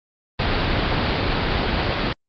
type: low-pass noise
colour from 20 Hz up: pink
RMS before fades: -21 dBFS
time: 0.39-2.13 s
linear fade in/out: 5 ms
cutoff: 4800 Hz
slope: 96 dB/octave
effects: Opus 32 kbps